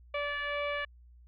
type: tone with frequency modulation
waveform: sine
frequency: 580 Hz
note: D5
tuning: 22 cents flat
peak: -31 dBFS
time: 0.14-0.85 s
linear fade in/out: 5 ms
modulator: 579 Hz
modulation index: 3.7
effects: added 60 Hz sine -53 dBFS peak until 1.27 s